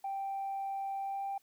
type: tone with pitch glide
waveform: sine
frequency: 784 to 789 Hz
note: G5 to G5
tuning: 0 to +11 cents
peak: -33 dBFS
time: 0.04-1.38 s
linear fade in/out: 5 ms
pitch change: +11 cents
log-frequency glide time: 1-1.27 s
effects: tanh soft clip ceiling -31 dBFS + white hiss -70 dBFS RMS until 1.42 s